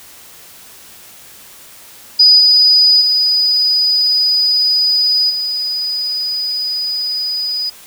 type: tone with level steps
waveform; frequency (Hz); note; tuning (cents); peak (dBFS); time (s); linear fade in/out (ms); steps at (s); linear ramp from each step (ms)
sine; 4959; D#8; -7; -4 / -6 / -10 / -16; 2.19-7.7; 10; 2.38 / 3 / 5.29; 20
effects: white hiss -39 dBFS RMS until 7.86 s